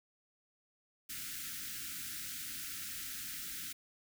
white band-stop noise, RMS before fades -43 dBFS, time 1.09-3.73 s, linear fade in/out 10 ms, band 330 to 1300 Hz, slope 96 dB/octave, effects none

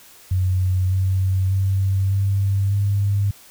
sine tone with pitch steps, 92.5 / 94.44 / 96.43 / 98.45 / 100.52 Hz, F#2 / F#2 / G2 / G2 / G2, 0 / +36 / -28 / +8 / +44 cents, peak -16 dBFS, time 0.31-3.31 s, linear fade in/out 5 ms, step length 600 ms, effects white hiss -47 dBFS RMS until 3.5 s

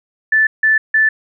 sine tone bursts, 1755 Hz, A6, 5 cents flat, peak -9 dBFS, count 3, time 0.32-1.09 s, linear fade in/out 5 ms, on 150 ms, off 160 ms, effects none

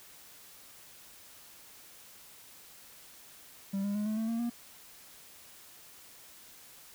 triangle tone with pitch steps, 196 / 202.3 / 208.9 / 215.6 / 222.6 / 229.7 / 237.2 Hz, G3 / G#3 / G#3 / A3 / A3 / A#3 / A#3, 0 / -45 / +10 / -35 / +20 / -25 / +30 cents, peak -28 dBFS, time 3.73-4.5 s, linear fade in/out 10 ms, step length 110 ms, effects white hiss -54 dBFS RMS until 6.94 s

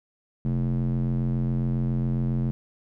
square tone with band-pass filter, 43.65 Hz, F1, in tune, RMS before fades -25 dBFS, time 0.45-2.51 s, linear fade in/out 0 ms, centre 170 Hz, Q 3.1, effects none

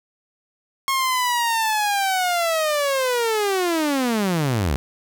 sawtooth linear sweep, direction down, 1087 to 61.3 Hz, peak -15 dBFS, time 0.88-4.76 s, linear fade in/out 0 ms, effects none

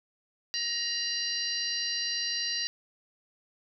harmonic tone with a mistuned harmonic, 941 Hz, A#5, 16 cents sharp, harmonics 2 / 3 / 4 / 5 / 6, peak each -38 / -38 / -35 / -32 / -37 dBFS, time 0.54-2.67 s, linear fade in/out 0 ms, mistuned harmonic 4, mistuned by +120 cents, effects none

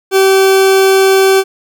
40% pulse tone, 385.3 Hz, G4, 30 cents flat, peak -5 dBFS, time 0.11-1.44 s, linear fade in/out 50 ms, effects none

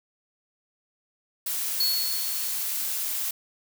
blue noise, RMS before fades -29 dBFS, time 1.46-3.31 s, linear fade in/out 5 ms
square tone with exponential decay, 4382 Hz, C#8, 21 cents flat, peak -21 dBFS, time 1.8-3 s, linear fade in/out 5 ms, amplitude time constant 260 ms
effects none

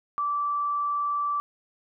sine tone, 1163 Hz, D6, 17 cents flat, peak -24 dBFS, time 0.18-1.4 s, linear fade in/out 0 ms, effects none

